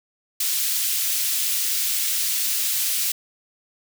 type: high-pass noise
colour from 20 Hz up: white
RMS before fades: -23 dBFS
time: 0.4-3.12 s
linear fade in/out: 5 ms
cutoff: 2800 Hz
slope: 12 dB/octave
effects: none